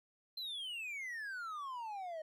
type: exponential sweep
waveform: triangle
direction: down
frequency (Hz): 4152 to 615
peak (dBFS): -39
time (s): 0.37-2.22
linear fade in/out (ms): 5
effects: none